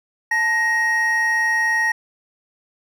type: tone pair together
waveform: triangle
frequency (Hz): 879 / 1877.1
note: A5 / A#6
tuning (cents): -2 / +12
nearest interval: octave + minor second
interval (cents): 1314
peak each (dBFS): -23 / -15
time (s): 0.31-1.92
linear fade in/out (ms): 5
effects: none